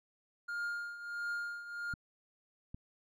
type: tone with tremolo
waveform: triangle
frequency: 1412 Hz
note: F6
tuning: 19 cents sharp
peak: -32 dBFS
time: 0.48-1.94 s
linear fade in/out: 10 ms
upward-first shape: triangle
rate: 1.5 Hz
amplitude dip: 75%
type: clicks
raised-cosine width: 5 ms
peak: -32 dBFS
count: 2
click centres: 1.938 / 2.745 s
effects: none